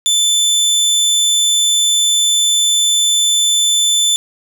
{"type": "tone", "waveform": "25% pulse", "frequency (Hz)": 3520, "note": "A7", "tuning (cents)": 0, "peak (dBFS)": -7, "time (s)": [0.06, 4.16], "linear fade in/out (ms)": 0, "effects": ["7-bit"]}